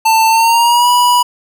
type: tone with pitch glide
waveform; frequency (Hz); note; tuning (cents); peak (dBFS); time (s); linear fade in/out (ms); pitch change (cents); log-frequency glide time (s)
square; 891 to 977.3; A5 to B5; +22 to -18; -8; 0.05-1.23; 10; +160; 0.28-0.89
effects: none